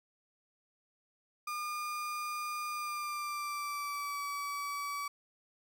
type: tone with pitch glide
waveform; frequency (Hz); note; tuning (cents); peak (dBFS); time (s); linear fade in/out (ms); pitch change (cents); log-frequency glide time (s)
35% pulse; 1210 to 1144.1; D#6 to D6; -49 to -46; -34; 1.47-5.08; 5; -97; 2.69-4.22
effects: none